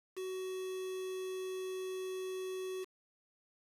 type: tone with quantisation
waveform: triangle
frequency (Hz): 374.3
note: F#4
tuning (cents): +20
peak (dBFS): -36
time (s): 0.16-2.85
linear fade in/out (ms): 20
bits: 8
effects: resampled to 32000 Hz